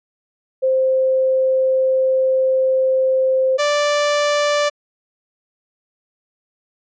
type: tone pair in turn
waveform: sine / sawtooth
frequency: 523.3 / 586.4 Hz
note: C5 / D5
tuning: 0 / -3 cents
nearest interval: major second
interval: 197 cents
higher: second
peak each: -13 / -11 dBFS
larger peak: second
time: 0.62-3.58 / 3.58-4.7 s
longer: first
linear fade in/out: 20 ms
effects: resampled to 16000 Hz